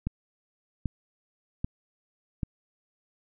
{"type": "click train", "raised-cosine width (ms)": 5, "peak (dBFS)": -16, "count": 4, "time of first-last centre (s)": [0.07, 2.432], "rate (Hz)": 1.27, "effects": []}